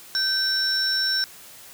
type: tone cluster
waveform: sine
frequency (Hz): 1545 / 3910 / 5440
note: G6 / B7 / F8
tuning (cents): -26 / -18 / -46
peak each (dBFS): -25 / -30 / -21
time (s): 0.15-1.24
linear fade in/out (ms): 0
effects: tanh soft clip ceiling -14 dBFS + white hiss -45 dBFS RMS until 1.73 s